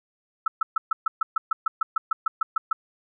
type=tone bursts; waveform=sine; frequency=1308 Hz; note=E6; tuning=14 cents flat; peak=-18 dBFS; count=16; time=0.46-2.73 s; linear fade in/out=5 ms; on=20 ms; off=130 ms; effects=none